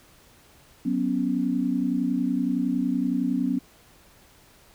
sine chord, F# suspended fourth, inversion none, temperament just, 185 / 246.7 / 277.5 Hz, F#3 / B3 / C#4, 0 / -2 / +2 cents, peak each -29 / -25 / -26 dBFS, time 0.85-3.59 s, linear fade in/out 10 ms, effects pink hiss -55 dBFS RMS until 4.74 s

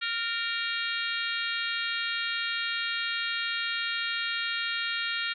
harmonic tone with a mistuned harmonic, 466.2 Hz, A#4, in tune, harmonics 3 / 4 / 5 / 6 / 7 / 8 / 9, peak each -34 / -35 / -36 / -37 / -37 / -38 / -39 dBFS, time 0.01-5.34 s, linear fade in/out 20 ms, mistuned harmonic 4, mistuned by -30 cents, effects none

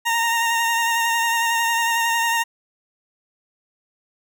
20% pulse tone with vibrato, 925 Hz, A#5, 14 cents flat, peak -13 dBFS, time 0.05-2.44 s, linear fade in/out 20 ms, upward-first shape sine, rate 11 Hz, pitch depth 22 cents each way, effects none

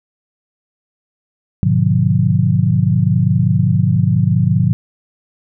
sine chord, G# diminished seventh, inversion none, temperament just, 103.83 / 124.59 / 149.51 / 179.41 Hz, G#2 / B2 / D3 / F3, 0 / +16 / +31 / +47 cents, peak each -16 dBFS, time 1.63-4.73 s, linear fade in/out 0 ms, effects none

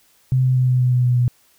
sine tone with pitch steps, 129.4 / 128.43 / 127.47 / 126.52 / 125.57 / 124.63 / 123.7 / 122.77 Hz, C3 / C3 / C3 / B2 / B2 / B2 / B2 / B2, -19 / -32 / -45 / +42 / +29 / +16 / +3 / -10 cents, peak -13 dBFS, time 0.32-1.28 s, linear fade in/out 0 ms, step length 120 ms, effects white hiss -57 dBFS RMS until 1.58 s

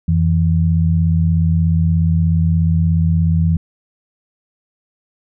sine tone pair together, 87.31 / 164.11 Hz, F2 / E3, 0 / -7 cents, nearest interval major seventh, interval 1093 cents, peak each -14 dBFS, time 0.08-3.57 s, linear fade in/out 5 ms, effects none

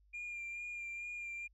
sine tone with vibrato, 2400 Hz, D7, 37 cents sharp, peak -39 dBFS, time 0.13-1.48 s, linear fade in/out 20 ms, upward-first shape sine, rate 2.3 Hz, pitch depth 22 cents each way, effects tanh soft clip ceiling -39 dBFS + added 50 Hz sine -65 dBFS peak until 1.53 s

